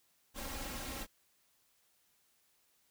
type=noise with comb filter; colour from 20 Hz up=pink; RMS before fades=-42 dBFS; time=0.34-1.07 s; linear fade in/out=50 ms; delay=3.7 ms; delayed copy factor=+0.6; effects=white hiss -73 dBFS RMS until 2.9 s